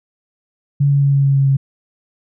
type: tone with pitch steps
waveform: sine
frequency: 141.7 / 140.8 / 139.91 / 139.02 / 138.14 / 137.27 / 136.4 Hz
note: C#3 / C#3 / C#3 / C#3 / C#3 / C#3 / C#3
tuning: +38 / +27 / +16 / +5 / -6 / -17 / -28 cents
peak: -10 dBFS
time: 0.8-1.57 s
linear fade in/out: 10 ms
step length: 110 ms
effects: none